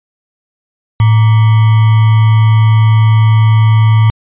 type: tone with sample-and-hold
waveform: sine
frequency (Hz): 110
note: A2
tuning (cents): 0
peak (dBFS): -4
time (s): 1-4.1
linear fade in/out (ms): 0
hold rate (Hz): 1050
effects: resampled to 8000 Hz